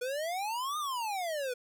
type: exponential two-way sweep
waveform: square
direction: up then down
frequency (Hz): 481.6 to 1244.5 to 481.6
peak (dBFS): -33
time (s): 0.01-1.54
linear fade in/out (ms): 10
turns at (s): 0.78
effects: none